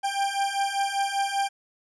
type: beating tone pair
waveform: 40% pulse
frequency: 790 / 795.1 Hz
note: G5 / G5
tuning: +13 / +24 cents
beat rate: 5.1 Hz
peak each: -27 / -26 dBFS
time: 0.03-1.49 s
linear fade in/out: 20 ms
effects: resampled to 24000 Hz